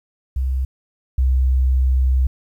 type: tone pair in turn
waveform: sine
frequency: 65.3 / 64.77 Hz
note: C2 / C2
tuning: -3 / -17 cents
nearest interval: unison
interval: 14 cents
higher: first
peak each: -17 / -12 dBFS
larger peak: second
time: 0.36-0.65 / 1.18-2.27 s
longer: second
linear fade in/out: 5 ms
effects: tanh soft clip ceiling -8 dBFS + 9-bit